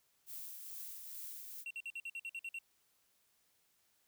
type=noise with tremolo; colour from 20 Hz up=violet; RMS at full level=-46 dBFS; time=0.26-1.65 s; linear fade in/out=50 ms; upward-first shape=triangle; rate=2.3 Hz; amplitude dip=40%
type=tone bursts; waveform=triangle; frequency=2731 Hz; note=F7; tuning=39 cents flat; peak=-39 dBFS; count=10; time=1.66-2.588 s; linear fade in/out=2 ms; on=46 ms; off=52 ms
effects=white hiss -75 dBFS RMS until 4.07 s